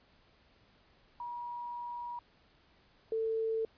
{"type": "tone pair in turn", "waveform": "sine", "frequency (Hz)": [960, 446.3], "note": ["B5", "A4"], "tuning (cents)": [-49, 25], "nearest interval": "octave + minor second", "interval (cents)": 1326, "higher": "first", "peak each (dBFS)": [-38, -30], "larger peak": "second", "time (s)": [[1.2, 2.19], [3.12, 3.65]], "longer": "first", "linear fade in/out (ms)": 2, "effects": ["pink hiss -66 dBFS RMS until 3.77 s", "resampled to 11025 Hz"]}